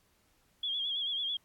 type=tone with vibrato; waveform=sine; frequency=3312 Hz; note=G#7; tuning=5 cents flat; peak=-31 dBFS; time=0.63-1.37 s; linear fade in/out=5 ms; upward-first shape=sine; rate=9.1 Hz; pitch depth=67 cents each way; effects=pink hiss -70 dBFS RMS until 1.44 s + AAC 64 kbps